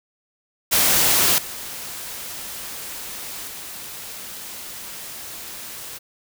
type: noise with level steps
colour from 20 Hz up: white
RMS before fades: -17 / -33 / -35 dBFS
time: 0.71-5.99 s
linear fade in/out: 20 ms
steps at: 1.38 / 3.48 s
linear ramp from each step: 2 ms
effects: none